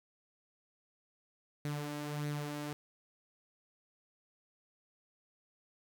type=tone with flanger; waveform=sawtooth; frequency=147.4 Hz; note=D3; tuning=7 cents sharp; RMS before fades=-39 dBFS; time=1.65-2.73 s; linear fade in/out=0 ms; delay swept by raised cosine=0.48 to 3.68 ms; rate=1.6 Hz; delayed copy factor=+0.5; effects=none